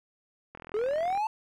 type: click train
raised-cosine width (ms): 0.5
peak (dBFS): -28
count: 27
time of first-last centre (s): 0.55-1.175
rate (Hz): 41.6
type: linear sweep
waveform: triangle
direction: up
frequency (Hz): 403.7 to 895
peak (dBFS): -24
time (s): 0.74-1.27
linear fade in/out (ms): 2
effects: none